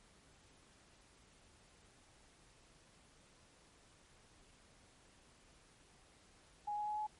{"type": "tone with pitch steps", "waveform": "sine", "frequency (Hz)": [830.6, 836.9, 843.2, 849.5], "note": ["G#5", "G#5", "G#5", "G#5"], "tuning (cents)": [0, 13, 26, 39], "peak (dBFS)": -37, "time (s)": [6.67, 7.07], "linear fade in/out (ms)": 10, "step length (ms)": 100, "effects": ["pink hiss -66 dBFS RMS until 7.19 s", "MP3 48 kbps"]}